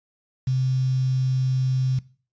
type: tone with quantisation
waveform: sine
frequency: 130 Hz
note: C3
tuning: 11 cents flat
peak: -19 dBFS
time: 0.47-1.99 s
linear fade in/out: 5 ms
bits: 7
effects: noise-tail reverb RT60 0.4 s tail -20 dB re dry + resampled to 16000 Hz

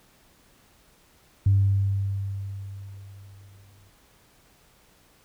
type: tone with exponential decay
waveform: sine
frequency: 98.5 Hz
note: G2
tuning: 9 cents sharp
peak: -14 dBFS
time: 1.46-3.9 s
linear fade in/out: 5 ms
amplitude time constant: 530 ms
effects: tanh soft clip ceiling -11 dBFS + pink hiss -59 dBFS RMS until 5.24 s

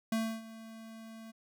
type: tone with ADSR envelope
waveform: square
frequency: 223.7 Hz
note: A3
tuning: 29 cents sharp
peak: -29 dBFS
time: 0.12-1.32 s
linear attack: 4 ms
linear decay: 290 ms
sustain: -18 dB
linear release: 19 ms
effects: none

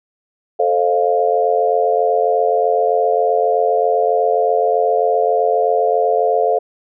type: chord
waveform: sine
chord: F dominant seventh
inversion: first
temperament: equal with one note detuned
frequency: 440 / 523.3 / 610.9 / 698.5 Hz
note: A4 / C5 / Eb5 / F5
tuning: 0 / 0 / -32 / 0 cents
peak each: -17 / -19 / -22 / -16 dBFS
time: 0.59-6.59 s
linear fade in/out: 10 ms
effects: none

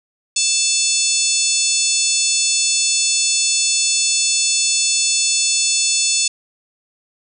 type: harmonic tone with a mistuned harmonic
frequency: 880 Hz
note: A5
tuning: in tune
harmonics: 3 / 4 / 5 / 6 / 7 / 8 / 9 / 10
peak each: -24 / -25 / -22 / -24 / -24 / -20 / -23 / -24 dBFS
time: 0.36-6.28 s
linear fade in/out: 5 ms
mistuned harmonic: 8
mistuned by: -52 cents
effects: none

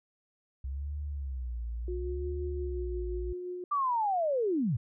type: tone with vibrato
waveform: sine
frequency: 65 Hz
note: C2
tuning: 11 cents flat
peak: -33 dBFS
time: 0.64-3.33 s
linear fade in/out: 5 ms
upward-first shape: sine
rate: 0.71 Hz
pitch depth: 210 cents each way
type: tone with tremolo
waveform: sine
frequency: 359.7 Hz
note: F#4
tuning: 49 cents flat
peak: -34 dBFS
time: 1.88-3.64 s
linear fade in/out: 2 ms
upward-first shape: sine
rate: 5.7 Hz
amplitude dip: 25%
type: linear sweep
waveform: sine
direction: down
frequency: 1190 to 97.3 Hz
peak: -26 dBFS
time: 3.71-4.77 s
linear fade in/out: 10 ms
effects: none

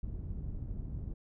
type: low-pass noise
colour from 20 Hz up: pink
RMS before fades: -39 dBFS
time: 0.03-1.14 s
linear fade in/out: 5 ms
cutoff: 150 Hz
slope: 12 dB/octave
effects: none

